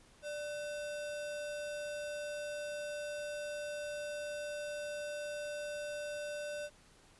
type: tone with sample-and-hold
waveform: sine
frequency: 590 Hz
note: D5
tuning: 8 cents sharp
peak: -38 dBFS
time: 0.22-6.7 s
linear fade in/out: 50 ms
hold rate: 2100 Hz
effects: pink hiss -63 dBFS RMS until 7.19 s + resampled to 24000 Hz